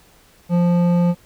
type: tone with hard clipping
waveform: sine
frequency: 174.61 Hz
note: F3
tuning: in tune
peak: -15 dBFS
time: 0.49-1.15 s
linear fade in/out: 50 ms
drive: 10 dB
effects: pink hiss -52 dBFS RMS until 1.25 s